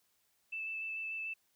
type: tone with vibrato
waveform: sine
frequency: 2637 Hz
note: E7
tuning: in tune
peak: -37 dBFS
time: 0.52-1.34 s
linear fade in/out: 10 ms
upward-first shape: square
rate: 6.8 Hz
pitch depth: 8 cents each way
effects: white hiss -75 dBFS RMS until 1.55 s